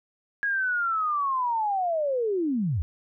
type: linear sweep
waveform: sine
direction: down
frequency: 1661.2 to 69 Hz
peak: -23 dBFS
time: 0.43-2.82 s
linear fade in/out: 0 ms
effects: none